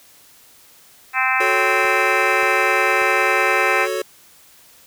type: harmonic tone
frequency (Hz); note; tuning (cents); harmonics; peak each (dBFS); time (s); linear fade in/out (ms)
260; C4; -11; 3 / 4 / 5 / 6 / 7 / 8 / 9 / 10; -24 / -24 / -24 / -24 / -24 / -24 / -24 / -24; 1.13-3.88; 50
type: chord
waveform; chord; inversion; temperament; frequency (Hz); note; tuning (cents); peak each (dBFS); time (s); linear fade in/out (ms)
square; F# minor; none; equal; 370 / 440 / 554.4; F#4 / A4 / C#5; 0 / 0 / 0; -26; 1.4-4.02; 5
type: clicks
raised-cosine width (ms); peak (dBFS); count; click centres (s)
2; -30; 3; 1.851 / 2.431 / 3.017
effects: white hiss -49 dBFS RMS until 4.86 s